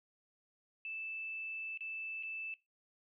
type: tone with dropouts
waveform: sine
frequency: 2637 Hz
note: E7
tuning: in tune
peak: -40 dBFS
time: 0.85-2.54 s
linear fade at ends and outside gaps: 1 ms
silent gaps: 1.775-1.807 / 2.227-2.233 s
effects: noise-tail reverb RT60 0.2 s tail -19 dB re dry